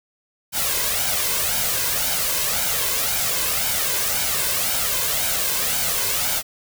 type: noise with flanger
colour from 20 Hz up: white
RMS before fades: -22 dBFS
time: 0.52-6.43 s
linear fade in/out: 50 ms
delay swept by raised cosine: 1.3 to 1.97 ms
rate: 1.9 Hz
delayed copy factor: +0.6
effects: none